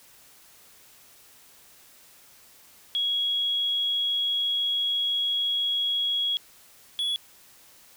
sine / triangle tone pair in turn, 3322 / 3378 Hz, G#7 / G#7, 0 / +29 cents, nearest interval unison, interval 29 cents, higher second, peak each -23 dBFS, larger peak neither, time 2.95-6.37 / 6.99-7.16 s, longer first, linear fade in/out 0 ms, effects white hiss -54 dBFS RMS until 7.96 s

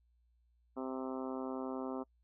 harmonic tone, 130.81 Hz, C3, in tune, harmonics 2 / 3 / 4 / 5 / 6 / 7 / 8 / 9 / 10, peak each -40 / -44 / -46 / -48 / -50 / -51 / -52 / -53 / -54 dBFS, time 0.76-2.04 s, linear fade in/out 20 ms, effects noise-tail reverb RT60 0.1 s tail -26 dB re dry + added 59 Hz sine -69 dBFS peak until 2.23 s

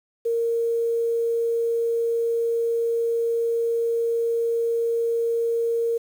sine tone with quantisation, 463.5 Hz, A#4, 10 cents flat, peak -20 dBFS, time 0.25-5.98 s, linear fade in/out 10 ms, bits 8, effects none

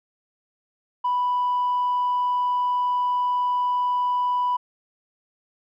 triangle tone with tanh clipping, 987.8 Hz, B5, in tune, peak -20 dBFS, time 1.04-4.57 s, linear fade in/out 10 ms, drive 5 dB, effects none

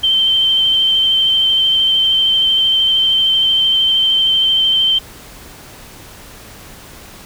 sine tone with vibrato, 3112 Hz, G7, 13 cents flat, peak -10 dBFS, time 0.03-4.99 s, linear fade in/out 10 ms, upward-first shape square, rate 13 Hz, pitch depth 14 cents each way, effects pink hiss -37 dBFS RMS until 7.25 s

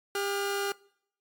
sawtooth tone pair together, 400 / 1425.4 Hz, G4 / F6, +35 / +35 cents, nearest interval octave + minor seventh, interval 2200 cents, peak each -26 / -31 dBFS, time 0.15-0.72 s, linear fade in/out 2 ms, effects noise-tail reverb RT60 0.7 s tail -24 dB re dry + AAC 64 kbps

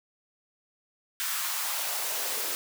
white noise with high-pass filter sweep, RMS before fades -31 dBFS, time 1.2-2.55 s, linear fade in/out 0 ms, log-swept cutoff 1400 to 350 Hz, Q 1.6, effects none

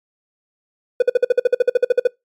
triangle tone bursts, 493.9 Hz, B4, in tune, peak -7 dBFS, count 15, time 1-2.073 s, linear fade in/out 5 ms, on 23 ms, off 52 ms, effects noise-tail reverb RT60 0.2 s tail -24 dB re dry + MP3 96 kbps

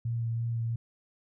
sine tone with vibrato, 115.9 Hz, A#2, 10 cents flat, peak -28 dBFS, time 0.05-0.76 s, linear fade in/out 5 ms, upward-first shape sine, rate 3 Hz, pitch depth 16 cents each way, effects none

